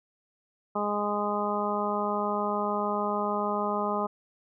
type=harmonic tone; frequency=206.7 Hz; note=G#3; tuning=8 cents flat; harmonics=1 / 2 / 3 / 4 / 5 / 6; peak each=-33 / -33 / -33 / -33 / -33 / -33 dBFS; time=0.75-4.07 s; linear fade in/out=10 ms; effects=none